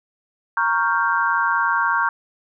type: chord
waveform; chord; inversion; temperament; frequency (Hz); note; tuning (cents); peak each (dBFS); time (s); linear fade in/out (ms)
sine; G half-diminished seventh; first; equal; 932.3 / 1108.7 / 1396.9 / 1568; Bb5 / Db6 / F6 / G6; 0 / 0 / 0 / 0; -22 / -22 / -23 / -22; 0.57-2.09; 2
effects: none